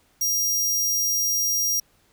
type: tone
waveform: sawtooth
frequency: 5700 Hz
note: F8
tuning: 34 cents sharp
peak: -18 dBFS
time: 0.21-1.8 s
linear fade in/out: 5 ms
effects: pink hiss -62 dBFS RMS until 2.12 s